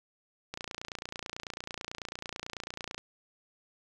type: click train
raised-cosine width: 0.2 ms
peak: -20 dBFS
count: 72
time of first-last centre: 0.54-2.98 s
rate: 29.1 Hz
effects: none